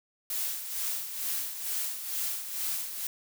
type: noise with tremolo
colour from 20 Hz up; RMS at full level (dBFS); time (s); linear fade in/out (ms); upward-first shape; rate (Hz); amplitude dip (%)
blue; -31; 0.3-3.07; 2; sine; 2.2; 60
effects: none